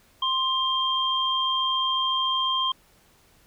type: tone pair together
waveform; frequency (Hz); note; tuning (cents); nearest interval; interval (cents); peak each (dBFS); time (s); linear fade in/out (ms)
sine; 1046.5 / 3187; C6 / G7; 0 / +28; octave + perfect fifth; 1928; -25 / -24; 0.22-2.72; 5
effects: pink hiss -59 dBFS RMS until 3.46 s